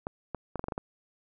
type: clicks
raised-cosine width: 1 ms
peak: -19 dBFS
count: 8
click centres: 0.069 / 0.347 / 0.557 / 0.594 / 0.641 / 0.684 / 0.722 / 0.779 s
effects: none